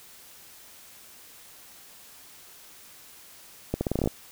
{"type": "accelerating click train", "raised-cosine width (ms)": 2, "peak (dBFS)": -12, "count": 10, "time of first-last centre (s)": [3.74, 4.075], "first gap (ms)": 70, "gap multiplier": 0.83, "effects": ["white hiss -50 dBFS RMS until 4.31 s"]}